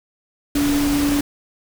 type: tone in noise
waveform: sine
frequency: 287.5 Hz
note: D4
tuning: 37 cents flat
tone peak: -16 dBFS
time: 0.55-1.21 s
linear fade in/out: 5 ms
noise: pink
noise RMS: -25 dBFS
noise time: 0.55-1.21 s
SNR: +6 dB
effects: none